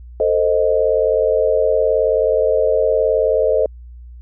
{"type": "chord", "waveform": "sine", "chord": "A diminished", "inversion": "none", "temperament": "equal with one note detuned", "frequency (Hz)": [444.1, 523.3, 622.3], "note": ["A4", "C5", "Eb5"], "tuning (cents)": [16, 0, 0], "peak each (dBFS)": -17, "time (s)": [0.2, 3.66], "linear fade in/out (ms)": 2, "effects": ["added 60 Hz sine -34 dBFS peak until 4.21 s"]}